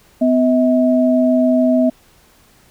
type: tone pair together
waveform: sine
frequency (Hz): 252 / 641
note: B3 / E5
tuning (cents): +35 / -49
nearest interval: octave + major third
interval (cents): 1616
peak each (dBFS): -12 / -15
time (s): 0.21-1.9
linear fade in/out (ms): 10
effects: pink hiss -51 dBFS RMS until 2.7 s

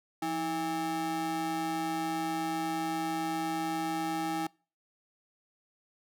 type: ring-modulated tone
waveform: square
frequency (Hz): 245.8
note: B3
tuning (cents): -8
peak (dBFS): -28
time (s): 0.22-4.47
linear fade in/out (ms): 5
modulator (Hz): 566
effects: noise-tail reverb RT60 0.4 s tail -26 dB re dry

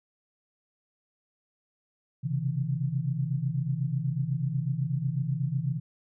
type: tone cluster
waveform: sine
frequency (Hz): 128.4 / 136.5 / 162.3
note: C3 / C#3 / E3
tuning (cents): -32 / -26 / -27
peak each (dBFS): -31 / -30 / -31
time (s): 2.23-5.8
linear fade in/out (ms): 20
effects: none

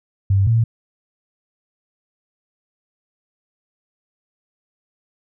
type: tone pair in turn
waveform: sine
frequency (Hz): 97.9 / 114.45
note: G2 / A#2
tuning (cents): -2 / -31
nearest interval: minor third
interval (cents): 271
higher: second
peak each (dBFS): -12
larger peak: neither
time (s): 0.3-0.47 / 0.47-0.64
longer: neither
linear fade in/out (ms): 5
effects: none

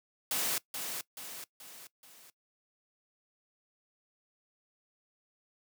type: noise with echo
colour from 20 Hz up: white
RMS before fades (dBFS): -32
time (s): 0.31-0.58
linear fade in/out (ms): 2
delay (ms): 430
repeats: 4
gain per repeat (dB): -6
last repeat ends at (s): 2.3
effects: noise-tail reverb RT60 0.1 s tail -20 dB re dry + high-pass 150 Hz 12 dB/octave

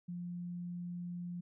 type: tone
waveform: sine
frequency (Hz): 175.5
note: F3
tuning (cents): +9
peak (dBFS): -39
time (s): 0.08-1.41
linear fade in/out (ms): 10
effects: none

